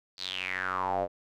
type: tone with band-pass filter sweep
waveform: square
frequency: 46.5 Hz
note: F#1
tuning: 9 cents sharp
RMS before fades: -32 dBFS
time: 0.17-1.08 s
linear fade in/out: 50 ms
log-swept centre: 4600 to 560 Hz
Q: 6.7
effects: none